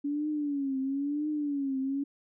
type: tone with vibrato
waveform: sine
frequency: 283.7 Hz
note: C#4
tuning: 40 cents sharp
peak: -28 dBFS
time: 0.04-2.04 s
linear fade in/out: 10 ms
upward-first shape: triangle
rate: 1 Hz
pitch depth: 130 cents each way
effects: none